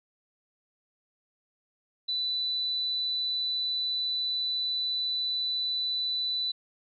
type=tone; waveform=sine; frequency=3983 Hz; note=B7; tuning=14 cents sharp; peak=-27 dBFS; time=2.08-6.52 s; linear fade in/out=10 ms; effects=none